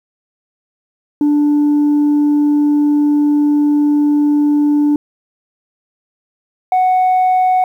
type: tone pair in turn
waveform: sine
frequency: 293.7 / 740.1 Hz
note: D4 / F#5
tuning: 0 / 0 cents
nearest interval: octave + major third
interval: 1600 cents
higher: second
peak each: -7 dBFS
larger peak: neither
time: 1.21-4.96 / 6.72-7.64 s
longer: first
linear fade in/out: 2 ms
effects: tanh soft clip ceiling -8 dBFS + 8-bit